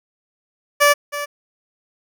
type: tone with echo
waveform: 15% pulse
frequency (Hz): 580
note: D5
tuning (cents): -22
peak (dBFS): -4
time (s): 0.8-0.94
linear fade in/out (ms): 20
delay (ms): 320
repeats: 1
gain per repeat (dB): -13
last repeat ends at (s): 1.26
effects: none